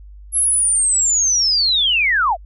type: linear sweep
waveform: sine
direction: down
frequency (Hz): 11175 to 605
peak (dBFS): -13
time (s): 0.32-2.37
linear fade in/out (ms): 50
effects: added 50 Hz sine -36 dBFS peak until 2.45 s